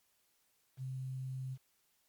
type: tone with quantisation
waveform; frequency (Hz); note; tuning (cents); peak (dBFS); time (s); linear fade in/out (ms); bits
sine; 130.81; C3; 0; -38; 0.77-1.58; 50; 11
effects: white hiss -75 dBFS RMS until 2.08 s + MP3 96 kbps